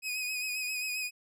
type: tone with vibrato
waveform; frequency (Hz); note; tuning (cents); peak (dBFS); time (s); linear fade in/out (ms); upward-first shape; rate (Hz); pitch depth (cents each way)
sawtooth; 2507; D#7; +12; -29; 0.02-1.11; 50; sine; 7.5; 37
effects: resampled to 32000 Hz